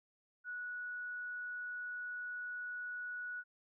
sine tone, 1468 Hz, F#6, 14 cents flat, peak -40 dBFS, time 0.44-3.44 s, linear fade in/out 50 ms, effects none

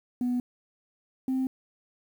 sine tone pair in turn, 246.5 / 261.2 Hz, B3 / C4, -3 / -3 cents, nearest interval minor second, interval 100 cents, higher second, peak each -23 dBFS, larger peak neither, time 0.21-0.4 / 1.28-1.47 s, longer neither, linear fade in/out 2 ms, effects tanh soft clip ceiling -22 dBFS + 9-bit

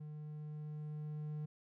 triangle tone with level ramp, 151.3 Hz, D#3, 48 cents flat, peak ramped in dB -43 to -37 dBFS, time 0-1.46 s, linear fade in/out 10 ms, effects none

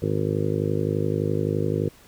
harmonic tone, 51.7 Hz, G#1, 7 cents flat, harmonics 2 / 3 / 4 / 5 / 6 / 7 / 8 / 9 / 10, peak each -28 / -27 / -36 / -31 / -34 / -29 / -32 / -29 / -37 dBFS, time 0.02-1.89 s, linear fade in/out 5 ms, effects pink hiss -52 dBFS RMS until 2.07 s

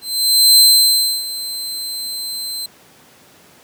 sawtooth tone with ADSR envelope, 4100 Hz, C8, 36 cents flat, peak -3 dBFS, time 0.01-2.66 s, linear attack 570 ms, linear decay 650 ms, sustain -17 dB, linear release 4 ms, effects pink hiss -47 dBFS RMS until 3.63 s + high-pass 150 Hz 12 dB/octave

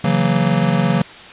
square chord, F# dominant seventh, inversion second, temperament just, 138.75 / 166.5 / 185 / 231.2 Hz, C#3 / E3 / F#3 / A#3, +2 / +18 / 0 / -14 cents, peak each -21 / -19 / -19 / -22 dBFS, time 0.04-1.02 s, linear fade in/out 5 ms, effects white hiss -37 dBFS RMS until 1.32 s + resampled to 8000 Hz

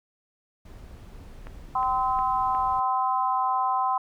brown noise, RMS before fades -43 dBFS, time 0.65-2.8 s, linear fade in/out 5 ms
click train, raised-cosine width 0.5 ms, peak -26 dBFS, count 4, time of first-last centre 1.47-2.549 s, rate 2.78 Hz
harmonic tone, 257.3 Hz, C4, 29 cents flat, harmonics 3 / 4 / 5, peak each -26 / -24 / -32 dBFS, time 1.75-3.98 s, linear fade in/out 5 ms
effects none

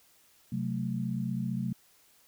sine chord, F# diminished, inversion second, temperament equal, 130.81 / 185 / 220 Hz, C3 / F#3 / A3, 0 / 0 / 0 cents, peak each -34 dBFS, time 0.52-1.73 s, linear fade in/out 5 ms, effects white hiss -63 dBFS RMS until 2.27 s

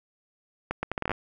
accelerating click train, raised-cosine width 0.5 ms, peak -13 dBFS, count 10, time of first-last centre 0.71-1.116 s, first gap 120 ms, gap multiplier 0.72, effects none

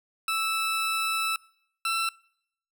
20% pulse tone pair in turn, 1315 / 1338 Hz, E6 / E6, -5 / +25 cents, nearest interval unison, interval 30 cents, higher second, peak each -20 / -20 dBFS, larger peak neither, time 0.28-1.36 / 1.85-2.09 s, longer first, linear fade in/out 2 ms, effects noise-tail reverb RT60 0.7 s tail -25 dB re dry

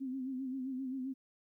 sine tone with vibrato, 261.6 Hz, C4, in tune, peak -36 dBFS, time 0-1.14 s, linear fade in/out 20 ms, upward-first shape sine, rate 7.6 Hz, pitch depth 62 cents each way, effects 13-bit

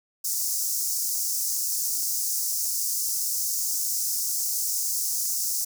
pink high-pass noise, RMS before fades -27 dBFS, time 0.24-5.65 s, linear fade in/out 10 ms, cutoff 5300 Hz, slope 48 dB/octave, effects none

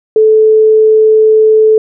sine tone, 435.6 Hz, A4, 17 cents flat, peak -3 dBFS, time 0.16-1.78 s, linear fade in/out 2 ms, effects none

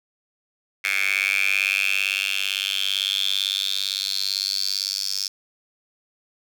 10% pulse tone with high-pass filter sweep, 97.8 Hz, G2, 4 cents flat, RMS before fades -24 dBFS, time 0.84-5.28 s, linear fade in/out 5 ms, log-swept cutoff 2100 to 5100 Hz, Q 8.1, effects none

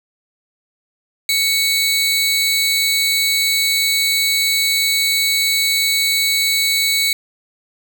sawtooth tone pair together, 2217 / 3950 Hz, C#7 / B7, 0 / 0 cents, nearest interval minor seventh, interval 1000 cents, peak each -14 dBFS, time 1.29-7.13 s, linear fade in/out 2 ms, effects none

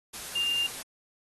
sine tone in noise, 2801 Hz, F7, 4 cents sharp, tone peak -25 dBFS, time 0.35-0.67 s, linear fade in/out 10 ms, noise white, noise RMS -39 dBFS, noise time 0.13-0.83 s, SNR +11 dB, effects AAC 32 kbps

